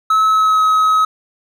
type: tone with pitch glide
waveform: triangle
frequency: 1294 to 1275.4 Hz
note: E6 to D#6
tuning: -32 to +42 cents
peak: -8 dBFS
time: 0.1-1.05 s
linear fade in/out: 5 ms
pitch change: -26 cents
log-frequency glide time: 0.28-0.62 s
effects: none